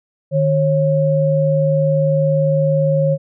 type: tone pair together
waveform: sine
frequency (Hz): 152.94 / 545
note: D#3 / C#5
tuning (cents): -29 / -29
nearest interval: octave + minor seventh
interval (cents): 2200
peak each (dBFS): -15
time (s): 0.31-3.18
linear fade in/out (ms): 50
effects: none